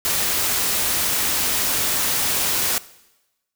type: noise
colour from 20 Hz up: white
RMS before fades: -21 dBFS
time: 0.05-2.78 s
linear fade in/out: 0 ms
effects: noise-tail reverb RT60 1.0 s tail -19 dB re dry